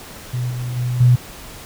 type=tone with level steps; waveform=sine; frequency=123.47 Hz; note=B2; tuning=in tune; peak=-19 / -22 / -18 / -8 dBFS; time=0.33-1.16 s; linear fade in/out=10 ms; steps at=0.5 / 0.76 / 1 s; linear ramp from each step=10 ms; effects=pink hiss -37 dBFS RMS until 1.65 s